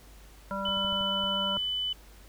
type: harmonic tone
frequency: 196 Hz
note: G3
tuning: in tune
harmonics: 1 / 3 / 5 / 7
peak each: -36 / -36 / -36 / -36 dBFS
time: 0.51-1.57 s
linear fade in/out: 0 ms
type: tone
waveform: sine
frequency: 3000 Hz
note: F#7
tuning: 23 cents sharp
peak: -28 dBFS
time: 0.65-1.93 s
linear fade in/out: 5 ms
type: clicks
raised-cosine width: 5 ms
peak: -32 dBFS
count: 7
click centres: 0.688 / 0.773 / 0.848 / 0.927 / 1.01 / 1.239 / 1.577 s
effects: added 50 Hz sine -51 dBFS peak until 2.28 s + pink hiss -56 dBFS RMS until 2.28 s